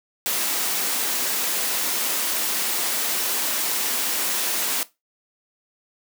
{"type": "high-pass noise", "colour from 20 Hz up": "white", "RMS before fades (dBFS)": -24, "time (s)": [0.26, 4.83], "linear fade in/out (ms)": 0, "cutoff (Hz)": 210, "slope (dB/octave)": 24, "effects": ["noise-tail reverb RT60 0.2 s tail -17 dB re dry"]}